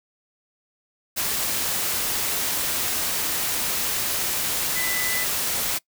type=tone in noise; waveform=sine; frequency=2000 Hz; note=B6; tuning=21 cents sharp; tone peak=-27 dBFS; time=4.75-5.25 s; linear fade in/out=20 ms; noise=white; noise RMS=-25 dBFS; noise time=1.16-5.79 s; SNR=-5 dB; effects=noise-tail reverb RT60 0.1 s tail -23 dB re dry